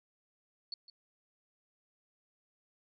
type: tone with echo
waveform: sine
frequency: 4435 Hz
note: C#8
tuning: in tune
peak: -37 dBFS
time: 0.72-0.74 s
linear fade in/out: 2 ms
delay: 160 ms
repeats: 1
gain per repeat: -15 dB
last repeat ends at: 0.9 s
effects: none